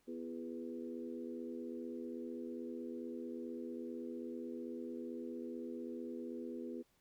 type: harmonic tone with a mistuned harmonic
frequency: 82.41 Hz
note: E2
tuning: in tune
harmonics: 3 / 4 / 5 / 6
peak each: -45 / -47 / -49 / -51 dBFS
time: 0.07-6.83 s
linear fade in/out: 20 ms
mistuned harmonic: 4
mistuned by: +35 cents
effects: pink hiss -75 dBFS RMS until 7 s